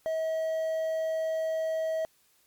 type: tone with quantisation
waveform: triangle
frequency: 641 Hz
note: E5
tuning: 49 cents flat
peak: -25 dBFS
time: 0.06-2.05 s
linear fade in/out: 0 ms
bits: 9
effects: white hiss -66 dBFS RMS until 2.46 s + MP3 96 kbps